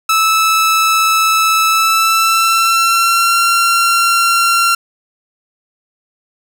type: tone with pitch glide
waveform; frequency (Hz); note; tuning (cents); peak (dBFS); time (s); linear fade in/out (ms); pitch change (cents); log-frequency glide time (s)
sawtooth; 1309 to 1370.9; E6 to F6; -13 to -33; -6; 0.09-4.75; 5; +80; 1.68-3.37
effects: none